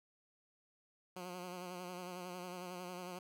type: tone with vibrato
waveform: 10% pulse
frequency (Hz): 180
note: F#3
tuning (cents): -47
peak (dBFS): -36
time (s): 1.16-3.19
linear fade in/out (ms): 5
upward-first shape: sine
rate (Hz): 11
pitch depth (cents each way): 41
effects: none